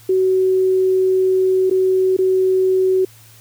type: tone with dropouts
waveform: sine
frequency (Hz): 375.5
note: F#4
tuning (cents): +26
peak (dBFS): -12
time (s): 0.09-3.05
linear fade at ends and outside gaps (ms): 5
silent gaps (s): 1.699-1.71 / 2.167-2.187
effects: added 112 Hz sine -46 dBFS peak until 3.4 s + white hiss -47 dBFS RMS until 3.4 s